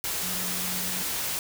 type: tone in noise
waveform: sine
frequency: 181.2 Hz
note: F#3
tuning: 36 cents flat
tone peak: -38 dBFS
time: 0.23-1.02 s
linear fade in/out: 0 ms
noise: white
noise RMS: -30 dBFS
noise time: 0.04-1.39 s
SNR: -11 dB
effects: none